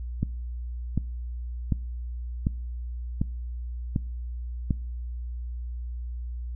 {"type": "click train", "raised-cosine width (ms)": 5, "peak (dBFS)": -11, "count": 7, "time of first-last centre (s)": [0.23, 4.708], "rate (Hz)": 1.34, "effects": ["noise-tail reverb RT60 0.5 s tail -24 dB re dry", "added 60 Hz sine -31 dBFS peak until 6.55 s"]}